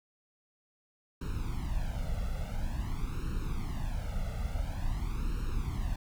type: noise with flanger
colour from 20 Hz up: brown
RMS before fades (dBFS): -33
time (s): 1.21-5.96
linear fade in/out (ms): 5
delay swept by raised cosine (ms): 0.73 to 1.49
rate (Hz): 0.48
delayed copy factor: +0.95
effects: none